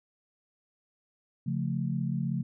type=chord; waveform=sine; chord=Db augmented; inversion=none; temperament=equal; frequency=138.59 / 174.61 / 220 Hz; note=Db3 / F3 / A3; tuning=0 / 0 / 0 cents; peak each=-31 / -32 / -34 dBFS; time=1.46-2.43 s; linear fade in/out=10 ms; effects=none